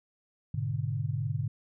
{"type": "chord", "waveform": "sine", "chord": "G# diminished", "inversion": "none", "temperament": "equal", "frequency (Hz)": [103.83, 123.47, 146.83], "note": ["G#2", "B2", "D3"], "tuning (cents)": [0, 0, 0], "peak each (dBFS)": -33, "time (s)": [0.54, 1.48], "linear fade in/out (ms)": 5, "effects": []}